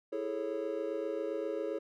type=chord; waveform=triangle; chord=A major seventh; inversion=second; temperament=just; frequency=330 / 412.5 / 440 / 550 Hz; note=E4 / G#4 / A4 / C#5; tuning=+2 / -12 / 0 / -14 cents; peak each=-38 / -37 / -37 / -36 dBFS; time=0.12-1.79 s; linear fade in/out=10 ms; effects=none